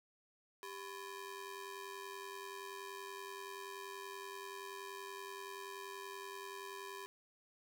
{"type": "ring-modulated tone", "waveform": "sawtooth", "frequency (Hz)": 698.5, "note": "F5", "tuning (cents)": 0, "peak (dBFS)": -39, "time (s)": [0.63, 7.06], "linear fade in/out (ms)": 0, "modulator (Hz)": 304, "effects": []}